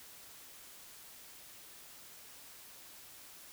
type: silence
effects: white hiss -54 dBFS RMS until 3.52 s

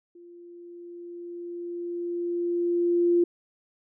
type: tone with level ramp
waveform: sine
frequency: 346.9 Hz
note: F4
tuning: 12 cents flat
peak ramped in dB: -46 to -17 dBFS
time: 0.15-3.24 s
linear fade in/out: 5 ms
effects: none

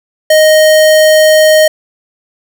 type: tone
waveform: square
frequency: 622 Hz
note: D#5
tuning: 1 cent flat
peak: -4 dBFS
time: 0.3-1.68 s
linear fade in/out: 5 ms
effects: none

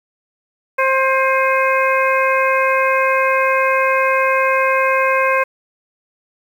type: harmonic tone with a mistuned harmonic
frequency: 530 Hz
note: C5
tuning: 22 cents sharp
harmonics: 1 / 2 / 3 / 4 / 5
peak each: -17 / -17 / -20 / -22 / -22 dBFS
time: 0.78-5.44 s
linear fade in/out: 10 ms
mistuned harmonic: 5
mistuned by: -82 cents
effects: 7-bit

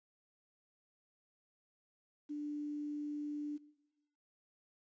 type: tone with quantisation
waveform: sine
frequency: 295.1 Hz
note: D4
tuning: 8 cents sharp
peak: -38 dBFS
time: 2.29-3.58 s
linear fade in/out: 20 ms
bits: 11
effects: noise-tail reverb RT60 1.0 s tail -19 dB re dry + resampled to 16000 Hz

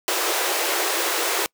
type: high-pass noise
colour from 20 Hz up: pink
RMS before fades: -23 dBFS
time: 0.08-1.46 s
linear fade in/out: 0 ms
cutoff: 330 Hz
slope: 96 dB/octave
effects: noise-tail reverb RT60 0.1 s tail -26 dB re dry

